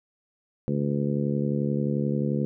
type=harmonic tone; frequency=71.4 Hz; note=D2; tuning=48 cents flat; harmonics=2 / 3 / 4 / 5 / 6 / 7; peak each=-27 / -27 / -34 / -33 / -36 / -34 dBFS; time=0.68-2.45 s; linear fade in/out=0 ms; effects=none